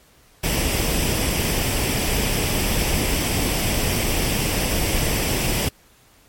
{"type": "noise with comb filter", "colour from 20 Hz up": "pink", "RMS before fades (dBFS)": -21, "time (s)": [0.43, 5.69], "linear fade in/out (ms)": 10, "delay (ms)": 0.37, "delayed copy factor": 0.5, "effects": ["pink hiss -54 dBFS RMS until 6.28 s", "MP3 64 kbps"]}